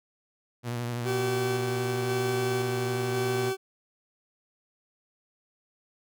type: tone with vibrato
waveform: sawtooth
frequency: 120 Hz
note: B2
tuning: 49 cents flat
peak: -26 dBFS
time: 0.63-3.53 s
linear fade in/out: 50 ms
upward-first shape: sine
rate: 12 Hz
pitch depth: 31 cents each way
type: tone with tremolo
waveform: 40% pulse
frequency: 382.8 Hz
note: G4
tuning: 41 cents flat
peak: -26 dBFS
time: 1.04-3.57 s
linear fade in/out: 50 ms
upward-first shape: square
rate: 0.95 Hz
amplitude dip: 25%
effects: none